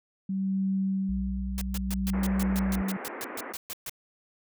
sine tone with tremolo, 192.4 Hz, G3, 32 cents flat, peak -24 dBFS, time 0.29-2.97 s, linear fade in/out 5 ms, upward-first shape sine, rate 0.58 Hz, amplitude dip 65%
sine tone, 60.9 Hz, B1, 24 cents flat, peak -31 dBFS, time 1.09-2.82 s, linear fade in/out 5 ms
white noise bursts, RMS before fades -36 dBFS, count 15, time 1.58-3.895 s, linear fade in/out 0 ms, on 33 ms, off 130 ms
pink band-pass noise, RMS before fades -39 dBFS, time 2.13-3.53 s, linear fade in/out 10 ms, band 240 to 2200 Hz, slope 48 dB/octave
effects none

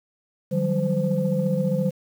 sine tone cluster, 152.2 / 180.4 / 195.1 / 515 Hz, D#3 / F#3 / G3 / C5, -38 / -44 / -8 / -28 cents, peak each -25 dBFS, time 0.51-1.91 s, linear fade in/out 20 ms, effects tanh soft clip ceiling -11 dBFS + 8-bit

